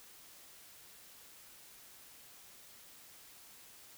silence, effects white hiss -57 dBFS RMS until 3.97 s

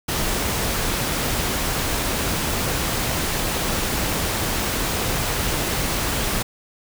pink noise, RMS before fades -23 dBFS, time 0.08-6.43 s, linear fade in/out 10 ms, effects none

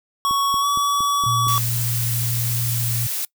square tone with pitch glide, 1114 to 1138.7 Hz, C#6 to C#6, +8 to +46 cents, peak -18 dBFS, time 0.25-1.58 s, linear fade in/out 0 ms, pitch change +38 cents, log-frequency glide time 0.6-0.66 s
click train, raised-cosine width 3 ms, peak -22 dBFS, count 6, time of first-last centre 0.31-1.47 s, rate 4.31 Hz
sine tone, 118.4 Hz, A#2, 27 cents sharp, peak -22 dBFS, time 1.26-3.07 s, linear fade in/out 5 ms
blue noise, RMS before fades -25 dBFS, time 1.48-3.25 s, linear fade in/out 2 ms
effects noise-tail reverb RT60 0.1 s tail -23 dB re dry

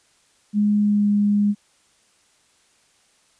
sine tone with pitch glide, 207.7 to 205.4 Hz, G#3 to G#3, 0 to -19 cents, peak -15 dBFS, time 0.53-1.55 s, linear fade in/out 50 ms, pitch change -19 cents, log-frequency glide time 0.79-1.09 s, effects white hiss -60 dBFS RMS until 3.39 s + resampled to 22050 Hz

